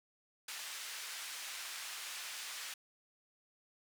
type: band-pass noise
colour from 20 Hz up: pink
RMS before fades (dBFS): -45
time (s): 0.48-2.74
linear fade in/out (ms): 5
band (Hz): 1700 to 11000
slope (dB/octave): 12
effects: none